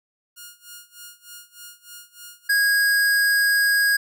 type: tone with tremolo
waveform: 5% pulse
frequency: 1425 Hz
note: F6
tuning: 34 cents sharp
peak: -26 dBFS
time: 0.36-2.49 s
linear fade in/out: 20 ms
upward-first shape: sine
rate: 3.3 Hz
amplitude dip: 90%
type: tone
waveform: square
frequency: 1644 Hz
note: G#6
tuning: 18 cents flat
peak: -17 dBFS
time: 2.49-3.97 s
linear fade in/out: 10 ms
effects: none